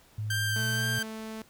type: tone with pitch glide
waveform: sine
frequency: 106.7 to 119.08 Hz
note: G#2 to A#2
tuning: +47 to +37 cents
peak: -30 dBFS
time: 0.18-0.99 s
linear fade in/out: 5 ms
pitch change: +190 cents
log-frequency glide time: 0.51-0.64 s
type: tone with vibrato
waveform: sawtooth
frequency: 1568 Hz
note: G6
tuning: in tune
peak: -25 dBFS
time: 0.3-1.03 s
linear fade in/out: 5 ms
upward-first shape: sine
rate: 2.1 Hz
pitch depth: 18 cents each way
type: tone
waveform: sawtooth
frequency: 220 Hz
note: A3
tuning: in tune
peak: -33 dBFS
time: 0.56-1.42 s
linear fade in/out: 2 ms
effects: pink hiss -59 dBFS RMS until 1.49 s